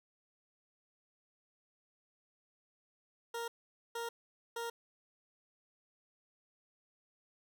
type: tone bursts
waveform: 20% pulse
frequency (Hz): 466.2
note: A#4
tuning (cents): 0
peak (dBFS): -33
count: 3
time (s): 3.34-4.7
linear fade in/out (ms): 5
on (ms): 140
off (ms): 470
effects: none